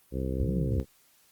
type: harmonic tone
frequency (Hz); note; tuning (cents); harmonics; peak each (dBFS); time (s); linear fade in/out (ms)
65.41; C2; 0; 1 / 2 / 3 / 4 / 5 / 6 / 7 / 8; -32 / -35 / -37 / -38 / -39 / -40 / -40 / -41; 0.11-0.85; 50
type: linear two-way sweep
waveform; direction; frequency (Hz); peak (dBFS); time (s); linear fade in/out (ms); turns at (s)
sine; up then down; 50 to 200 to 73.8; -27; 0.4-0.8; 0; 0.52
effects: white hiss -63 dBFS RMS until 1.31 s + Opus 32 kbps